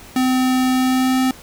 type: tone with pitch glide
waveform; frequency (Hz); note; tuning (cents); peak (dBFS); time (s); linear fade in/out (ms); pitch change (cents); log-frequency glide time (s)
square; 256.7 to 259.1; C4 to C4; -33 to -17; -15; 0.16-1.31; 2; +16; 0.71-1.19
effects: pink hiss -41 dBFS RMS until 1.42 s